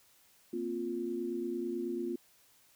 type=chord; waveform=sine; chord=Bb suspended second; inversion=none; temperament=just; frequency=233.1 / 262.2 / 349.6 Hz; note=Bb3 / C4 / F4; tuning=0 / +4 / +2 cents; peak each=-40 / -40 / -35 dBFS; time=0.53-2.16 s; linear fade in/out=5 ms; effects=white hiss -65 dBFS RMS until 2.75 s